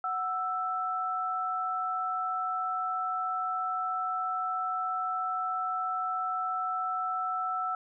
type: tone pair together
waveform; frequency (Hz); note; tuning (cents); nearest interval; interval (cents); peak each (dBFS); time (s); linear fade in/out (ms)
sine; 740 / 1323.1; F#5 / E6; 0 / +6; minor seventh; 1006; -34 / -30; 0.04-7.75; 2
effects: none